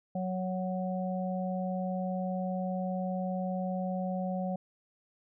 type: harmonic tone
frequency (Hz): 185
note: F#3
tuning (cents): 0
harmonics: 1 / 3 / 4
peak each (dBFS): -32 / -37 / -38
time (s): 0.15-4.56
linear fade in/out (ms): 5
effects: none